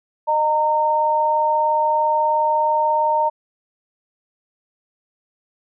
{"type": "tone pair together", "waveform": "sine", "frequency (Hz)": [612, 918.5], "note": ["D#5", "A#5"], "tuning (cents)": [-29, -26], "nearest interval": "perfect fifth", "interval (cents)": 703, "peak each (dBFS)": [-21, -16], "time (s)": [0.27, 3.3], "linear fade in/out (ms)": 20, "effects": []}